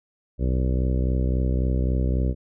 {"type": "harmonic tone", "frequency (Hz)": 63.7, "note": "C2", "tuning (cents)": -46, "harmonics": [1, 2, 3, 4, 5, 6, 7, 8, 9], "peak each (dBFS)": [-21, -27, -31, -33, -35, -37, -38, -39, -40], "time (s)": [0.38, 2.35], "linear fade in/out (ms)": 50, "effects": []}